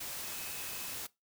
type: tone in noise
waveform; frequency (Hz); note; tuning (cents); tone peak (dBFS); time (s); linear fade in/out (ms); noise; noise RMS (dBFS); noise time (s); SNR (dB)
sine; 2567; E7; -47; -52; 0.23-0.94; 10; white; -41; 0-1.07; -14
effects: noise-tail reverb RT60 0.2 s tail -20 dB re dry